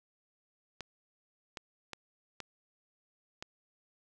clicks, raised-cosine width 0.2 ms, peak -23 dBFS, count 5, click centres 0.807 / 1.572 / 1.933 / 2.403 / 3.425 s, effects none

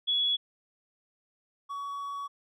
sine / triangle tone pair in turn, 3377 / 1126.9 Hz, G#7 / C#6, +28 / +28 cents, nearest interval octave + perfect fifth, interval 1900 cents, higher first, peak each -24 / -32 dBFS, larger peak first, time 0.07-0.37 / 1.69-2.28 s, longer second, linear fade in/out 20 ms, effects none

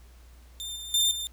sawtooth tone with level steps, 3595 Hz, A7, 36 cents sharp, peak -31 / -34 / -18 / -28 dBFS, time 0.6-1.27 s, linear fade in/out 0 ms, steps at 0.76 / 0.94 / 1.11 s, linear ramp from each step 2 ms, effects added 60 Hz sine -49 dBFS peak until 1.32 s + pink hiss -60 dBFS RMS until 1.32 s

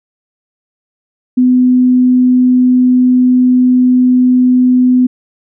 sine tone, 251.6 Hz, B3, 32 cents sharp, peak -5 dBFS, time 1.37-5.07 s, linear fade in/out 10 ms, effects none

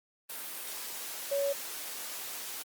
sine tone in noise, 561 Hz, C#5, 21 cents sharp, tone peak -27 dBFS, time 1.31-1.53 s, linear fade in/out 10 ms, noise white, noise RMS -40 dBFS, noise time 0.29-2.63 s, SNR +10 dB, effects high-pass 300 Hz 12 dB/octave + Opus 32 kbps

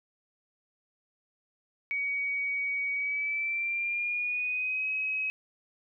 sine tone with pitch glide, 2255 to 2546 Hz, C#7 to D#7, +29 to +39 cents, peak -28 dBFS, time 1.91-5.3 s, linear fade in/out 0 ms, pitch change +210 cents, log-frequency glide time 2.93-4.88 s, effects none

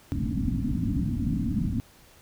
white low-pass noise, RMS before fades -27 dBFS, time 0.12-1.8 s, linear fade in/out 0 ms, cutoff 290 Hz, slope 96 dB/octave, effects pink hiss -55 dBFS RMS until 2.21 s

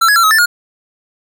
square tone with pitch steps, 1343 / 1674 / 1360 / 1275 / 1770 / 1433 Hz, E6 / G#6 / F6 / D#6 / A6 / F6, +32 / +13 / -46 / +42 / +10 / +44 cents, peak -8 dBFS, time 0.01-0.46 s, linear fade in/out 10 ms, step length 75 ms, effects none

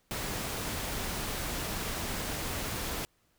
pink noise, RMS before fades -35 dBFS, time 0.11-3.05 s, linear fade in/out 0 ms, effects pink hiss -71 dBFS RMS until 3.38 s

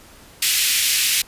pink high-pass noise, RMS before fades -18 dBFS, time 0.42-1.22 s, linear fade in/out 5 ms, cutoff 2300 Hz, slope 24 dB/octave, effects pink hiss -46 dBFS RMS until 1.27 s + resampled to 32000 Hz

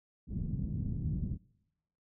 white low-pass noise, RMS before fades -35 dBFS, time 0.27-1.38 s, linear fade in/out 50 ms, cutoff 190 Hz, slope 24 dB/octave, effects noise-tail reverb RT60 0.9 s tail -24 dB re dry

